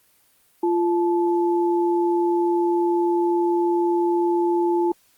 sine tone pair together, 346 / 868.3 Hz, F4 / A5, -16 / -23 cents, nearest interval octave + major third, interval 1593 cents, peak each -18 / -25 dBFS, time 0.63-4.92 s, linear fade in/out 5 ms, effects white hiss -60 dBFS RMS until 5.17 s + Opus 32 kbps

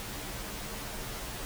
pink noise with comb filter, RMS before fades -39 dBFS, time 0-1.45 s, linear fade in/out 0 ms, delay 12 ms, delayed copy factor -0.95, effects none

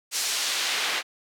pink noise with band-pass filter sweep, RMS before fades -27 dBFS, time 0.11-1.03 s, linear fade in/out 50 ms, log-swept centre 6600 to 2400 Hz, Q 0.9, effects high-pass 300 Hz 12 dB/octave

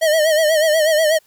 square tone with vibrato, 626 Hz, D#5, 10 cents sharp, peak -13 dBFS, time 0.01-1.19 s, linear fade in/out 20 ms, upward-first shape sine, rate 8.2 Hz, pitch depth 76 cents each way, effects white hiss -57 dBFS RMS until 1.26 s

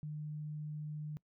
sine tone, 151.2 Hz, D#3, 49 cents flat, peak -39 dBFS, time 0.03-1.17 s, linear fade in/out 0 ms, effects noise-tail reverb RT60 0.1 s tail -22 dB re dry

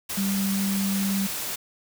sine tone in noise, 196 Hz, G3, in tune, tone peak -23 dBFS, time 0.17-1.27 s, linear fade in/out 10 ms, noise white, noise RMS -31 dBFS, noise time 0.09-1.56 s, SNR +5 dB, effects none

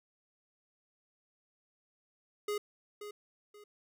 square tone with echo, 415.3 Hz, G#4, in tune, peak -33 dBFS, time 2.48-2.58 s, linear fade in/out 5 ms, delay 530 ms, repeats 2, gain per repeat -10 dB, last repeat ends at 3.64 s, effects none

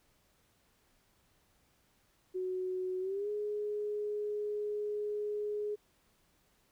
sine tone with pitch glide, 370 to 417.7 Hz, F#4 to G#4, 0 to +10 cents, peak -33 dBFS, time 2.34-5.76 s, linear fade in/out 20 ms, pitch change +210 cents, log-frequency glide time 3-3.29 s, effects pink hiss -71 dBFS RMS until 6.71 s

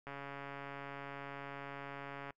click train, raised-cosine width 0.5 ms, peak -30 dBFS, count 314, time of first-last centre 0.07-2.306 s, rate 140 Hz, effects noise-tail reverb RT60 0.1 s tail -25 dB re dry + MP3 96 kbps

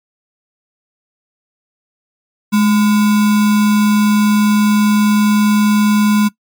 sine tone with sample-and-hold, 210.1 Hz, G#3, 20 cents sharp, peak -8 dBFS, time 2.52-6.29 s, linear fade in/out 20 ms, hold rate 1225 Hz, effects noise-tail reverb RT60 0.1 s tail -20 dB re dry + MP3 96 kbps

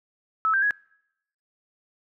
sine tone with pitch steps, 1302 / 1577 / 1667 Hz, E6 / G6 / G#6, -22 / +10 / +6 cents, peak -19 dBFS, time 0.45-0.708 s, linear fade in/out 0 ms, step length 86 ms, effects noise-tail reverb RT60 0.8 s tail -26 dB re dry

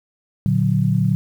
sine chord, Bb augmented, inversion none, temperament equal, 116.54 / 146.83 / 185 Hz, Bb2 / D3 / F#3, 0 / 0 / 0 cents, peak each -19 dBFS, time 0.46-1.15 s, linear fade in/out 0 ms, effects 8-bit

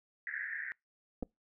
pink band-pass noise, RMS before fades -40 dBFS, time 0.27-0.72 s, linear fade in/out 0 ms, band 1600 to 2000 Hz, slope 96 dB/octave
clicks, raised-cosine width 2 ms, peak -25 dBFS, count 2, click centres 1.226 / 1.23 s
effects noise-tail reverb RT60 0.2 s tail -26 dB re dry

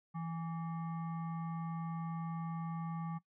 sine tone with frequency modulation, 165.4 Hz, E3, 6 cents sharp, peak -37 dBFS, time 0.14-3.19 s, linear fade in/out 20 ms, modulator 990 Hz, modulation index 0.58, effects noise-tail reverb RT60 0.1 s tail -18 dB re dry

